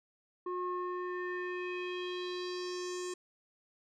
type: tone with low-pass filter sweep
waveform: square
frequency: 360.2 Hz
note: F#4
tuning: 46 cents flat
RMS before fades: -38 dBFS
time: 0.46-3.14 s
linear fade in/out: 5 ms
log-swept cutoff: 930 to 7700 Hz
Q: 3.6
effects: none